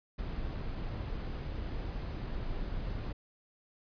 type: noise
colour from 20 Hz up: brown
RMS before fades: -37 dBFS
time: 0.18-3.13 s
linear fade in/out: 10 ms
effects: resampled to 11025 Hz